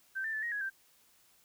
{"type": "tone with pitch steps", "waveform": "sine", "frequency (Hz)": [1556, 1782, 1744, 1880, 1668, 1570], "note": ["G6", "A6", "A6", "A#6", "G#6", "G6"], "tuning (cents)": [-13, 22, -16, 14, 7, 2], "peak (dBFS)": -33, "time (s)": [0.15, 0.702], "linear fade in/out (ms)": 20, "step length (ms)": 92, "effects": ["white hiss -66 dBFS RMS until 1.44 s"]}